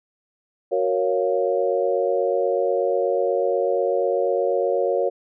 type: chord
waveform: sine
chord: Gb major seventh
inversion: none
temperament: equal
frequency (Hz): 370 / 466.2 / 554.4 / 698.5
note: Gb4 / Bb4 / Db5 / F5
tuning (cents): 0 / 0 / 0 / 0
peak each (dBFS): -25 / -23 / -22 / -28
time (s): 0.71-5.1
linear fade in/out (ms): 20
effects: none